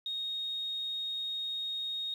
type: tone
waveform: sine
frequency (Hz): 3729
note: A#7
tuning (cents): 0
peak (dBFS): -33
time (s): 0.06-2.14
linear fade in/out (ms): 2
effects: 10-bit